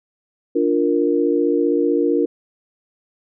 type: chord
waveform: sine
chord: Bb major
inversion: first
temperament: equal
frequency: 293.7 / 349.2 / 466.2 Hz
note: D4 / F4 / Bb4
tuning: 0 / 0 / 0 cents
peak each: -19 dBFS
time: 0.55-2.26 s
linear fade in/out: 10 ms
effects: none